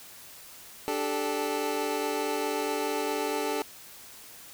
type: chord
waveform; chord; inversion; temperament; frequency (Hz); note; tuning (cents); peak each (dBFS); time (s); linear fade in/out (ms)
25% pulse; D suspended fourth; none; equal with one note detuned; 293.7 / 392 / 436.7; D4 / G4 / A4; 0 / 0 / -13; -30 / -30 / -27; 0.88-3.62; 0
effects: white hiss -48 dBFS RMS until 4.53 s